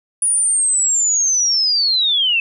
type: linear sweep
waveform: sine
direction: down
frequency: 9780 to 2607 Hz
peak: -13 dBFS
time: 0.22-2.4 s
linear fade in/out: 2 ms
effects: none